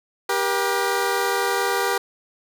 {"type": "tone pair together", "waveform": "15% pulse", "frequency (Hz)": [394.5, 478.8], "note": ["G4", "A#4"], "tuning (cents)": [11, 46], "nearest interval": "minor third", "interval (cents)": 335, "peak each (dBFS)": [-16, -17], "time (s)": [0.29, 1.98], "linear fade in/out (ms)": 5, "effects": []}